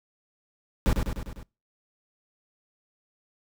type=noise with echo; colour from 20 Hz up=brown; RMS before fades=-21 dBFS; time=0.86-0.93 s; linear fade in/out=0 ms; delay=100 ms; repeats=5; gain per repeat=-4 dB; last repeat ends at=1.43 s; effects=noise-tail reverb RT60 0.3 s tail -25 dB re dry